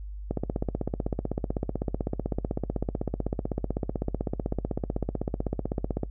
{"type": "click train", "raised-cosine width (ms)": 2, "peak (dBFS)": -14, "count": 92, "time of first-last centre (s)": [0.31, 6.033], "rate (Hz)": 15.9, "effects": ["noise-tail reverb RT60 0.1 s tail -21 dB re dry", "added 50 Hz sine -35 dBFS peak until 6.1 s"]}